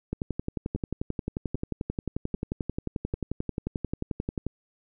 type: two click trains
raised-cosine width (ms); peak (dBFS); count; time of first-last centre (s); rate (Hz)
3; -16 / -20; 50 / 4; 0.13-4.466 / 0.76-3.141; 11.3 / 1.26
effects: none